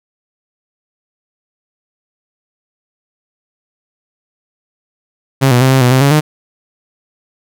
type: tone with pitch steps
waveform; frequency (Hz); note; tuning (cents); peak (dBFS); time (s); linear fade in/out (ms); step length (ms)
sawtooth; 135.1 / 122.8 / 131.3 / 132.8 / 123.9 / 130.5 / 140.2 / 152.4; C#3 / B2 / C3 / C3 / B2 / C3 / C#3 / D#3; -44 / -9 / +6 / +26 / +6 / -4 / +20 / -36; -3; 5.41-6.21; 20; 100
effects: none